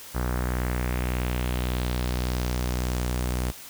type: tone with low-pass filter sweep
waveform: sawtooth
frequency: 61.74 Hz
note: B1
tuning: in tune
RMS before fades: -27 dBFS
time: 0.14-3.52 s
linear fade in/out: 20 ms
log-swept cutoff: 1400 to 11000 Hz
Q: 1.9
effects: white hiss -43 dBFS RMS until 3.69 s